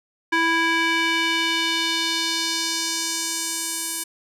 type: tone with band-pass filter sweep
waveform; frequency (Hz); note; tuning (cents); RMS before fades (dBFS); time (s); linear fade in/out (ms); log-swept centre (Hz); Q
square; 329.6; E4; 0; -23; 0.32-4.04; 10; 1700 to 10000; 1.5
effects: none